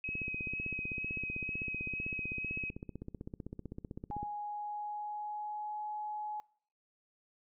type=tone with vibrato; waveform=sine; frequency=2541 Hz; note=D#7; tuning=36 cents sharp; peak=-36 dBFS; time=0.04-2.7 s; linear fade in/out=2 ms; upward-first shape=sine; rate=2.1 Hz; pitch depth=13 cents each way
type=click train; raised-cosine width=3 ms; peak=-29 dBFS; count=66; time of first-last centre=0.09-4.23 s; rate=15.7 Hz
type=tone with pitch glide; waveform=sine; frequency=830.6 to 844.6 Hz; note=G#5 to G#5; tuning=0 to +29 cents; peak=-37 dBFS; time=4.11-6.4 s; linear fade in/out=0 ms; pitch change=+29 cents; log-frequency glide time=4.37-5.84 s
effects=noise-tail reverb RT60 0.6 s tail -24 dB re dry